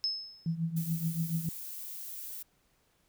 sine tone with exponential decay, 5200 Hz, E8, 24 cents flat, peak -26 dBFS, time 0.04-0.55 s, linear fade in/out 0 ms, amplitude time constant 110 ms
sine tone with tremolo, 164.81 Hz, E3, in tune, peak -26 dBFS, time 0.46-1.49 s, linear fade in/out 2 ms, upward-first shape triangle, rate 7 Hz, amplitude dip 85%
violet noise, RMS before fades -42 dBFS, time 0.76-2.43 s, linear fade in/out 10 ms
effects pink hiss -71 dBFS RMS until 3.08 s

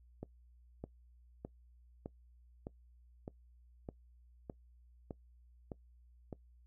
click train, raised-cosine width 2 ms, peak -29 dBFS, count 11, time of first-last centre 0.23-6.328 s, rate 1.64 Hz, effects noise-tail reverb RT60 0.1 s tail -21 dB re dry + added 60 Hz sine -60 dBFS peak until 6.66 s

